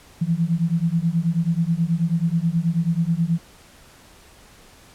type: beating tone pair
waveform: sine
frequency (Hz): 162.6 / 171.9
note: E3 / F3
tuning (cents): -23 / -27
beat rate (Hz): 9.3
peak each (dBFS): -21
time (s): 0.21-3.39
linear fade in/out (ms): 10
effects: pink hiss -49 dBFS RMS until 4.94 s + low-pass 12000 Hz 12 dB/octave